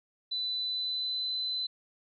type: tone with pitch glide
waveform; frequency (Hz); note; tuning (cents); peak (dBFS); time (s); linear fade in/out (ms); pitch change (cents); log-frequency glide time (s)
sine; 3994 to 4029; B7 to B7; +19 to +34; -30; 0.31-1.67; 10; +15; 0.6-1.31
effects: none